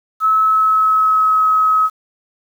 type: tone with pitch glide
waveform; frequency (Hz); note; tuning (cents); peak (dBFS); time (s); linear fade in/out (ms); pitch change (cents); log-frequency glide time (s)
sine; 1296 to 1277.4; E6 to D#6; -30 to +45; -10; 0.2-1.9; 50; -25; 0.43-1.47
effects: 7-bit